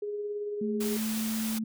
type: tone with tremolo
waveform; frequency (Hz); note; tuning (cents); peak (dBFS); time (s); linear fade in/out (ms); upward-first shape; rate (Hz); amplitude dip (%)
sine; 413.8; G#4; -6; -30; 0.02-0.97; 5; sine; 18; 30
type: tone with pitch glide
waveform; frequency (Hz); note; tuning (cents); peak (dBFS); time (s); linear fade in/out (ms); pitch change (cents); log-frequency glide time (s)
sine; 217.8 to 220.8; A3 to A3; -17 to +6; -29; 0.61-1.64; 5; +23; 0.92-1.28
type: noise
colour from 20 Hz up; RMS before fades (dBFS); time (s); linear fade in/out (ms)
white; -37; 0.8-1.59; 10
effects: none